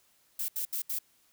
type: noise bursts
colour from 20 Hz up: violet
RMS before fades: -33 dBFS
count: 4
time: 0.39-0.988 s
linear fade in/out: 5 ms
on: 94 ms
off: 74 ms
effects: white hiss -67 dBFS RMS until 1.32 s